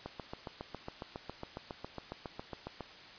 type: click train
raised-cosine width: 1 ms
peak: -26 dBFS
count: 21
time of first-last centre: 0.06-2.807 s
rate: 7.28 Hz
effects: white hiss -52 dBFS RMS until 3.18 s + resampled to 11025 Hz